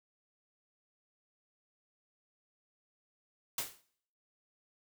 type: noise with exponential decay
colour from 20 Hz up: white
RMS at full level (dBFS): -32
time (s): 3.58-3.81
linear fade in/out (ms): 2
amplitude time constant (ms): 49
effects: noise-tail reverb RT60 0.6 s tail -19 dB re dry